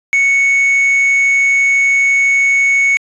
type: tone with quantisation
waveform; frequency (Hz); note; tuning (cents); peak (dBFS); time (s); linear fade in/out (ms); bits
triangle; 2217; C#7; 0; -7; 0.13-2.97; 0; 5
effects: resampled to 22050 Hz